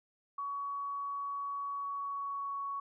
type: tone with pitch glide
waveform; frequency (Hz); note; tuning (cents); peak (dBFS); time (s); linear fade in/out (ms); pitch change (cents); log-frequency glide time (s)
sine; 1125 to 1115.9; C#6 to C#6; +25 to +11; -35; 0.38-2.8; 5; -14; 1.74-2.59
effects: none